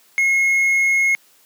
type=tone; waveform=triangle; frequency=2164 Hz; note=C#7; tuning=42 cents flat; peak=-12 dBFS; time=0.18-1.15 s; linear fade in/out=0 ms; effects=white hiss -54 dBFS RMS until 1.45 s + high-pass 200 Hz 12 dB/octave